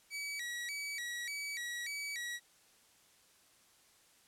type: tone with vibrato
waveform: sawtooth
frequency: 2093 Hz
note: C7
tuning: in tune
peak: -35 dBFS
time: 0.1-2.4 s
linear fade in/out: 50 ms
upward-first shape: square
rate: 1.7 Hz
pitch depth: 150 cents each way
effects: white hiss -66 dBFS RMS until 4.27 s + low-pass 11000 Hz 12 dB/octave